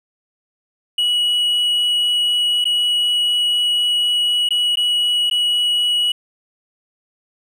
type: tone with dropouts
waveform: triangle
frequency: 2924 Hz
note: F#7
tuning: 21 cents flat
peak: -13 dBFS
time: 0.98-6.12 s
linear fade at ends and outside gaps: 5 ms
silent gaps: 2.643-2.653 / 4.49-4.506 / 4.757-4.771 / 5.299-5.311 s
effects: none